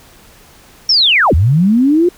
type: linear two-way sweep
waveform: sine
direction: down then up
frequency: 5588 to 69.3 to 362.9 Hz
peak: -7 dBFS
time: 0.89-2.09 s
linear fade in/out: 5 ms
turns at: 1.34 s
effects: pink hiss -43 dBFS RMS until 2.17 s